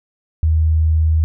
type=tone; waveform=sine; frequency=79.3 Hz; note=D#2; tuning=33 cents sharp; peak=-11 dBFS; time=0.43-1.24 s; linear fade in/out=0 ms; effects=none